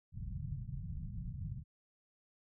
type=low-pass noise; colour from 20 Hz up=white; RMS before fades=-42 dBFS; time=0.12-1.64 s; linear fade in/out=50 ms; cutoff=170 Hz; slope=48 dB/octave; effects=none